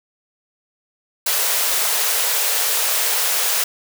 white high-pass noise, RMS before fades -19 dBFS, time 1.26-3.64 s, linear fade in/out 5 ms, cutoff 410 Hz, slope 96 dB/octave, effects none

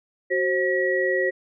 sine tone cluster, 373.5 / 531 / 1919 Hz, F#4 / C5 / A#6, +16 / +25 / +50 cents, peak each -24 dBFS, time 0.3-1.31 s, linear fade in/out 20 ms, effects none

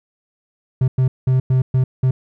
triangle tone bursts at uneven times, 129.4 Hz, C3, 19 cents flat, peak -10 dBFS, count 6, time 0.81-0.88 / 0.98-1.08 / 1.27-1.4 / 1.5-1.62 / 1.74-1.84 / 2.03-2.11 s, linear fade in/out 5 ms, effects none

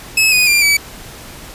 sawtooth tone with pitch steps, 2586 / 2484 / 2385 / 2291 Hz, E7 / D#7 / D7 / D7, -34 / -3 / +26 / -44 cents, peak -6 dBFS, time 0.17-0.77 s, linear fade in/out 5 ms, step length 150 ms, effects pink hiss -34 dBFS RMS until 1.54 s + resampled to 32000 Hz

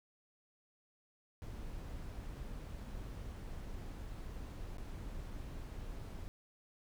brown noise with dropouts, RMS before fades -45 dBFS, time 1.42-6.28 s, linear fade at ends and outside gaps 0 ms, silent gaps 4.771-4.783 s, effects none

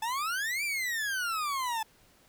40% pulse exponential two-way sweep, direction up then down, 863 to 2400 to 863 Hz, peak -29 dBFS, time 0.02-1.83 s, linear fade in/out 5 ms, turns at 0.64 s, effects pink hiss -62 dBFS RMS until 2.28 s

